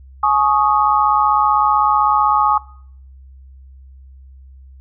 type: chord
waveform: sine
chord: Ab suspended fourth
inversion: none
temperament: equal with one note detuned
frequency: 844.6 / 1108.7 / 1244.5 Hz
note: Ab5 / Db6 / Eb6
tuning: +29 / 0 / 0 cents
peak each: -16 dBFS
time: 0.23-2.58 s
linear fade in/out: 5 ms
effects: noise-tail reverb RT60 0.6 s tail -21 dB re dry + added 66 Hz sine -38 dBFS peak until 4.8 s